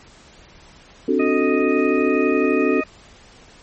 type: chord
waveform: sine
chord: D dominant seventh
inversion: third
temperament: equal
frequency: 261.6 / 293.7 / 370 / 440 Hz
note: C4 / D4 / F#4 / A4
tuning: 0 / 0 / 0 / 0 cents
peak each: -21 dBFS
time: 1.08-2.81 s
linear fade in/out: 5 ms
type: harmonic tone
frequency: 622.3 Hz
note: D#5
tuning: in tune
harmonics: 1 / 2 / 3 / 4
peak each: -28 / -28 / -32 / -27 dBFS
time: 1.19-2.84 s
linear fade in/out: 10 ms
effects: pink hiss -47 dBFS RMS until 3.62 s + MP3 32 kbps